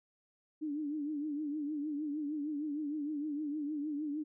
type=tone with vibrato; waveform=sine; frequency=297.3 Hz; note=D4; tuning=21 cents sharp; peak=-34 dBFS; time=0.61-4.24 s; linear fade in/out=20 ms; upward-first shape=triangle; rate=6.5 Hz; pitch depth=100 cents each way; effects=none